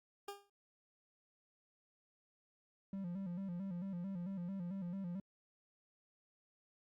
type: tone with exponential decay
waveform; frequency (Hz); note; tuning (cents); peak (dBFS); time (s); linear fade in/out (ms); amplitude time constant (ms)
20% pulse; 403; G4; +48; -36; 0.28-0.5; 5; 46
type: tone with vibrato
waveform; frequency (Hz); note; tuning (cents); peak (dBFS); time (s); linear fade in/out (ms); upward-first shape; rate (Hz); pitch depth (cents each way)
triangle; 184.5; F#3; -5; -38; 2.93-5.2; 2; square; 4.5; 97
effects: Opus 48 kbps